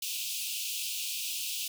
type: high-pass noise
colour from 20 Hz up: pink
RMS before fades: -35 dBFS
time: 0.02-1.68 s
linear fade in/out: 5 ms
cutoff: 2500 Hz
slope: 96 dB/octave
effects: none